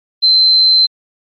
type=tone; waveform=sine; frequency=4092 Hz; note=C8; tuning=39 cents flat; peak=-6 dBFS; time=0.22-0.87 s; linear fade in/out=20 ms; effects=MP3 32 kbps